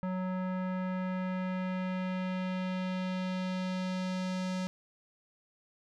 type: tone with low-pass filter sweep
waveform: square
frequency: 185 Hz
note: F#3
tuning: in tune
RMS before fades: -34 dBFS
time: 0.03-4.67 s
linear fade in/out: 0 ms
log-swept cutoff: 1300 to 6000 Hz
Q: 1.2
effects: none